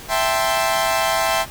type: chord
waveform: sawtooth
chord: A minor seventh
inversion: second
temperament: equal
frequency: 659.3 / 784 / 880 / 1046.5 Hz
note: E5 / G5 / A5 / C6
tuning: 0 / 0 / 0 / 0 cents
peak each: -17 / -19 / -22 / -20 dBFS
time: 0.08-1.46 s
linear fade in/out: 50 ms
effects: pink hiss -37 dBFS RMS until 1.5 s